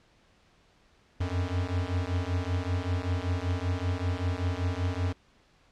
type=beating tone pair; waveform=square; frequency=87.31 / 92.51 Hz; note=F2 / F#2; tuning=0 / 0 cents; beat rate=5.2 Hz; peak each=-31 dBFS; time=1.2-5.13 s; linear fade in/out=10 ms; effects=pink hiss -63 dBFS RMS until 5.71 s + low-pass 5000 Hz 12 dB/octave